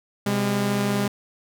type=tone pair together; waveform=sawtooth; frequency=128.1 / 202.6 Hz; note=C3 / G#3; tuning=-36 / -43 cents; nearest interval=minor sixth; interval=793 cents; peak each=-23 / -18 dBFS; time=0.26-1.08 s; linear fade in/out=5 ms; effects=none